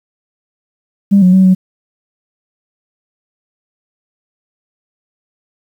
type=tone with pitch steps; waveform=sine; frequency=199.1 / 182.6 / 188.9 / 186.1 Hz; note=G3 / F#3 / F#3 / F#3; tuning=+27 / -23 / +36 / +10 cents; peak=-3 dBFS; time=1.11-1.55 s; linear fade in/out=20 ms; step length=110 ms; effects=tanh soft clip ceiling 0 dBFS + 7-bit